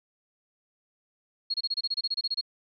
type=tone bursts; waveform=sine; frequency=4300 Hz; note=C8; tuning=47 cents sharp; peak=-25 dBFS; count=14; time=1.5-2.412 s; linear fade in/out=10 ms; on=41 ms; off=26 ms; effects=none